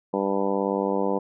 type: harmonic tone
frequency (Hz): 98.4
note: G2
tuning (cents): +7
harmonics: 2 / 3 / 4 / 5 / 6 / 7 / 8 / 9 / 10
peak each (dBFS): -29 / -30 / -29 / -27 / -32 / -36 / -36 / -32 / -35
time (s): 0.13-1.19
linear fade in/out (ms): 10
effects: none